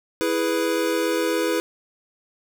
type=chord; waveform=square; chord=E major; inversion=none; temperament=equal with one note detuned; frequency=329.6 / 417 / 493.9 Hz; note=E4 / G#4 / B4; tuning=0 / +7 / 0 cents; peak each=-25 / -27 / -25 dBFS; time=0.21-1.6 s; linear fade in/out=0 ms; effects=none